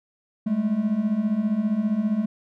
triangle beating tone pair, 202 / 217 Hz, G#3 / A3, -48 / -24 cents, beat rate 15 Hz, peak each -24 / -20 dBFS, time 0.46-2.26 s, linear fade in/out 10 ms, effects none

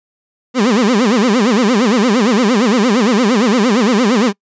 30% pulse tone with vibrato, 226.4 Hz, A3, 50 cents sharp, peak -7 dBFS, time 0.54-4.33 s, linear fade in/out 50 ms, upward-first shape sine, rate 8.7 Hz, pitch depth 250 cents each way, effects noise-tail reverb RT60 0.1 s tail -26 dB re dry + resampled to 16000 Hz

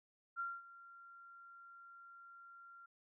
sine tone with ADSR envelope, 1380 Hz, F6, 21 cents flat, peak -37 dBFS, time 0.36-2.86 s, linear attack 38 ms, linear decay 220 ms, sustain -18 dB, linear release 6 ms, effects none

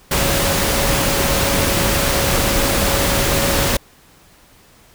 sine tone in noise, 554.4 Hz, C#5, in tune, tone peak -24 dBFS, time 0.11-3.77 s, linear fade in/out 5 ms, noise pink, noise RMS -17 dBFS, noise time 0.11-3.77 s, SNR -10 dB, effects pink hiss -49 dBFS RMS until 4.94 s

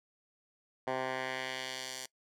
10% pulse tone with band-pass filter sweep, 130 Hz, C3, 11 cents flat, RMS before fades -38 dBFS, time 0.87-2.06 s, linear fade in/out 5 ms, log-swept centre 900 to 6900 Hz, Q 1, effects noise-tail reverb RT60 0.1 s tail -22 dB re dry

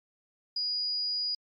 sine tone, 4899 Hz, D#8, 28 cents flat, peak -28 dBFS, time 0.56-1.35 s, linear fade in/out 5 ms, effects MP3 48 kbps

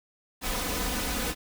pink noise with comb filter, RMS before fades -30 dBFS, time 0.41-1.35 s, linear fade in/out 50 ms, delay 4 ms, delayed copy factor +0.75, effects none

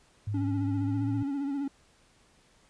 sine tone with pitch glide, 103.83 to 110.64 Hz, G#2 to A2, 0 to +10 cents, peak -29 dBFS, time 0.27-1.23 s, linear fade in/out 5 ms, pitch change +110 cents, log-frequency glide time 0.81-1.06 s
triangle tone with vibrato, 279.8 Hz, C#4, 16 cents sharp, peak -27 dBFS, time 0.34-1.68 s, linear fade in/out 5 ms, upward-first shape sine, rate 15 Hz, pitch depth 51 cents each way
effects pink hiss -63 dBFS RMS until 2.69 s + resampled to 22050 Hz

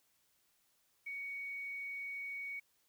sine tone with quantisation, 2237 Hz, C#7, 15 cents sharp, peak -40 dBFS, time 1.06-2.6 s, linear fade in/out 10 ms, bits 11, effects white hiss -75 dBFS RMS until 2.88 s

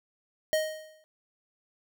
square tone with exponential decay, 624 Hz, D#5, 5 cents sharp, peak -22 dBFS, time 0.53-1.04 s, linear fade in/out 0 ms, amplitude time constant 110 ms, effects none

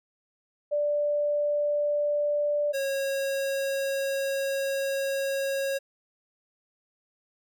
sine / square tone pair in turn, 587.3 / 546.7 Hz, D5 / C#5, 0 / -24 cents, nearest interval minor second, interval 124 cents, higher first, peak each -23 / -27 dBFS, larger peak first, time 0.71-2.73 / 2.73-5.79 s, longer second, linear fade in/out 20 ms, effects none

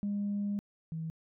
sine tone pair in turn, 203.4 / 161.44 Hz, G#3 / E3, -36 / -36 cents, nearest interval major third, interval 400 cents, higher first, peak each -29 / -34 dBFS, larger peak first, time 0.03-0.59 / 0.92-1.1 s, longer first, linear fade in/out 0 ms, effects tanh soft clip ceiling -27 dBFS

